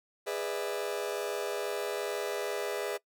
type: chord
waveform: 40% pulse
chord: E dominant seventh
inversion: first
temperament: just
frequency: 412 / 494.4 / 593.3 / 659.3 Hz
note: G#4 / B4 / D5 / E5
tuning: -14 / +2 / +18 / 0 cents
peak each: -35 / -37 / -38 / -39 dBFS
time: 0.26-2.98 s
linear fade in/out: 20 ms
effects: noise-tail reverb RT60 0.1 s tail -22 dB re dry